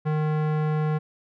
square tone with low-pass filter, 153.6 Hz, D#3, 22 cents flat, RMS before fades -24 dBFS, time 0.05-0.99 s, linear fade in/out 20 ms, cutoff 1500 Hz, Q 0.79, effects none

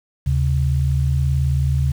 sine tone pair together, 75.4 / 134.11 Hz, D2 / C3, +46 / +43 cents, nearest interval minor seventh, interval 997 cents, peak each -18 dBFS, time 0.26-1.92 s, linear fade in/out 10 ms, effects 7-bit

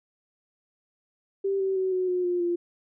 sine tone with pitch steps, 392 / 384.2 / 376.5 / 368.9 / 361.5 / 354.3 / 347.2 Hz, G4 / G4 / F#4 / F#4 / F#4 / F4 / F4, 0 / -35 / +30 / -5 / -40 / +25 / -10 cents, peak -23 dBFS, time 1.44-2.56 s, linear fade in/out 10 ms, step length 160 ms, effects none

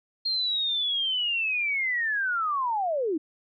sine linear sweep, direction down, 4234 to 290 Hz, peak -24 dBFS, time 0.25-3.18 s, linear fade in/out 10 ms, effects none

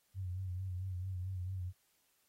sine tone with vibrato, 92.5 Hz, F#2, in tune, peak -37 dBFS, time 0.14-1.73 s, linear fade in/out 50 ms, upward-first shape sine, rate 4.5 Hz, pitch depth 58 cents each way, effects white hiss -75 dBFS RMS until 2.28 s + AAC 48 kbps

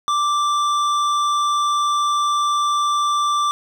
sine tone with hard clipping, 1174.7 Hz, D6, in tune, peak -18 dBFS, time 0.08-3.51 s, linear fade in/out 0 ms, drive 11 dB, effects none

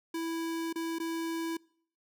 square tone with dropouts, 329.6 Hz, E4, in tune, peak -33 dBFS, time 0.14-1.57 s, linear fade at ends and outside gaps 5 ms, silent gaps 0.728-0.757 / 0.986-0.999 s, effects noise-tail reverb RT60 0.6 s tail -25 dB re dry

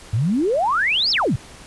sine exponential two-way sweep, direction up then down, 98.5 to 5500 to 98.5 Hz, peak -16 dBFS, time 0.13-1.36 s, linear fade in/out 5 ms, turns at 1.11 s, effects pink hiss -42 dBFS RMS until 1.66 s + resampled to 24000 Hz

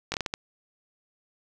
slowing click train, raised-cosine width 0.2 ms, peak -11 dBFS, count 6, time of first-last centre 0.12-0.339 s, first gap 20 ms, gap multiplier 1.4, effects none

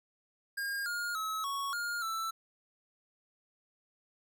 square tone with pitch steps, 1617 / 1422 / 1289 / 1111 / 1416 / 1326 Hz, G#6 / F6 / E6 / C#6 / F6 / E6, -47 / +31 / -39 / +4 / +23 / +10 cents, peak -34 dBFS, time 0.57-2.31 s, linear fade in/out 10 ms, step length 290 ms, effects none

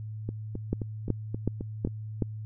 two click trains, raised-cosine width 3 ms, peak -20 / -13 dBFS, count 7 / 5, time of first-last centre 0.29-1.873 / 0.73-2.223 s, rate 3.79 / 2.68 Hz, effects added 108 Hz sine -35 dBFS peak until 2.45 s

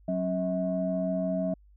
sine tone cluster, 184.4 / 270.3 / 643 Hz, F#3 / C#4 / E5, -6 / -44 / -43 cents, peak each -29 / -33 / -29 dBFS, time 0.08-1.54 s, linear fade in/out 5 ms, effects tanh soft clip ceiling -17 dBFS + added 50 Hz sine -54 dBFS peak until 1.76 s

